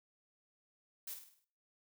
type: noise with echo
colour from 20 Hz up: blue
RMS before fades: -44 dBFS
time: 1.07-1.14 s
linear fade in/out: 5 ms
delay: 51 ms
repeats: 6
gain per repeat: -6 dB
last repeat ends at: 1.446 s
effects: noise-tail reverb RT60 0.5 s tail -19 dB re dry